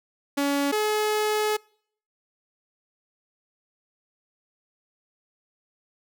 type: tone pair in turn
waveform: sawtooth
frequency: 282.5 / 425.6 Hz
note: C#4 / G#4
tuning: +33 / +42 cents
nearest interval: perfect fifth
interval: 709 cents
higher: second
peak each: -18 dBFS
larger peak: neither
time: 0.37-0.72 / 0.72-1.57 s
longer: second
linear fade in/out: 10 ms
effects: noise-tail reverb RT60 0.6 s tail -26 dB re dry